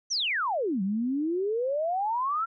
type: exponential two-way sweep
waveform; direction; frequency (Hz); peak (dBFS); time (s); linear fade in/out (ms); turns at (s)
sine; down then up; 6300 to 185 to 1378; -25; 0.1-2.46; 20; 0.82
effects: none